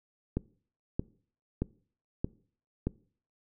click train, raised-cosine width 3 ms, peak -16 dBFS, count 5, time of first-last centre 0.37-2.87 s, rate 1.6 Hz, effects noise-tail reverb RT60 0.5 s tail -22 dB re dry

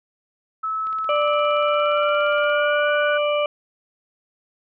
sine tone with pitch glide, 1300 to 1476.2 Hz, E6 to F#6, -24 to -4 cents, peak -22 dBFS, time 0.63-3.18 s, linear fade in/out 10 ms, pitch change +220 cents, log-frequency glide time 1.5-2.9 s
click train, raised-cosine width 0.3 ms, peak -28 dBFS, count 29, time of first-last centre 0.87-2.498 s, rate 17.2 Hz
harmonic tone, 590 Hz, D5, 8 cents sharp, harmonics 1 / 2 / 4 / 5, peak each -19 / -26 / -29 / -31 dBFS, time 1.09-3.46 s, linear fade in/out 2 ms
effects none

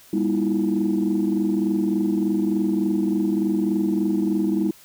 sine tone cluster, 200 / 241 / 318.2 / 341.6 Hz, G3 / B3 / D#4 / F4, +35 / -42 / +39 / -38 cents, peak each -22 / -28 / -21 / -27 dBFS, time 0.13-4.71 s, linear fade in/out 5 ms, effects tanh soft clip ceiling -12 dBFS + white hiss -50 dBFS RMS until 4.84 s

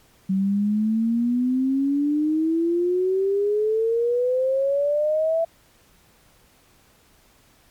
sine exponential sweep, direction up, 188.8 to 667 Hz, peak -18 dBFS, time 0.29-5.45 s, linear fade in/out 10 ms, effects pink hiss -57 dBFS RMS until 7.7 s + MP3 96 kbps

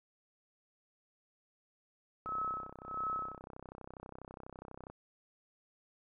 click train, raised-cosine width 1 ms, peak -33 dBFS, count 86, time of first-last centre 2.26-4.9 s, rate 32.2 Hz
sine tone with tremolo, 1291 Hz, E6, 37 cents flat, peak -33 dBFS, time 2.26-3.41 s, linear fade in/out 0 ms, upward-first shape sine, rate 1.5 Hz, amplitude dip 100%
effects none

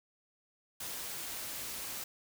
white noise, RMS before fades -41 dBFS, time 0.8-2.04 s, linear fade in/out 5 ms, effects none

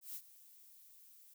violet noise with ADSR envelope, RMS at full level -44 dBFS, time 0.01-1.34 s, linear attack 140 ms, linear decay 59 ms, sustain -17 dB, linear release 7 ms, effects none

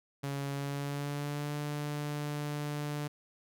sawtooth tone with pitch glide, 140 to 147.3 Hz, C#3 to D3, +18 to +6 cents, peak -30 dBFS, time 0.23-3.08 s, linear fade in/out 10 ms, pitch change +88 cents, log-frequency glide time 0.52-1.57 s, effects none

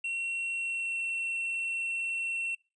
triangle tone with pitch glide, 2727 to 2711 Hz, F7 to E7, -42 to +48 cents, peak -29 dBFS, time 0.04-2.55 s, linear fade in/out 5 ms, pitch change -10 cents, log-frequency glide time 0.56-1.01 s, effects noise-tail reverb RT60 0.3 s tail -23 dB re dry + resampled to 22050 Hz

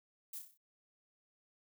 violet noise with echo, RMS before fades -45 dBFS, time 0.33-0.39 s, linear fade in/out 5 ms, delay 31 ms, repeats 6, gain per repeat -5 dB, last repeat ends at 0.576 s, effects none

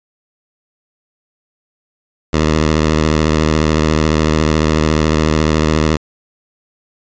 10% pulse tone with vibrato, 77.78 Hz, D#2, in tune, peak -3 dBFS, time 2.33-5.97 s, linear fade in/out 5 ms, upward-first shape sine, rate 14 Hz, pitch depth 49 cents each way, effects resampled to 16000 Hz

